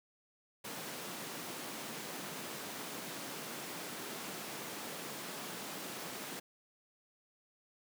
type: high-pass noise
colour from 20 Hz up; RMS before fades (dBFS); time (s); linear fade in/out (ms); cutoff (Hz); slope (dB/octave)
pink; -44; 0.64-6.4; 10; 170; 24
effects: none